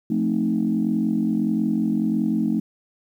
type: chord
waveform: sine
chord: F dominant seventh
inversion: none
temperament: equal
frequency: 174.61 / 220 / 261.6 / 311.1 Hz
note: F3 / A3 / C4 / Eb4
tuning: 0 / 0 / 0 / 0 cents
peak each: -27 / -21 / -26 / -25 dBFS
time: 0.1-2.6 s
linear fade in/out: 5 ms
effects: tanh soft clip ceiling -10 dBFS + 9-bit